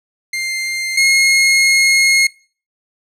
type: tone pair in turn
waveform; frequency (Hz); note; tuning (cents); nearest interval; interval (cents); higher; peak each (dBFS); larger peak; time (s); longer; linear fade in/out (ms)
sawtooth; 2101 / 2155; C7 / C#7; +7 / -49; unison; 44; second; -15 / -6; second; 0.33-0.97 / 0.97-2.27; second; 5
effects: noise-tail reverb RT60 0.4 s tail -22 dB re dry + low-pass 10000 Hz 12 dB/octave